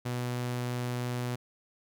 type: tone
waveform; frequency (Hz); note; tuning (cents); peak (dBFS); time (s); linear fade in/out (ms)
sawtooth; 123; B2; -7; -27; 0.05-1.36; 10
effects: none